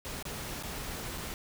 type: noise with dropouts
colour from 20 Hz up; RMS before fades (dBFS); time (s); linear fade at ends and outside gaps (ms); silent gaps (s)
pink; -39; 0.05-1.34; 0; 0.226-0.253 / 0.627-0.634 / 1.177-1.181
effects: none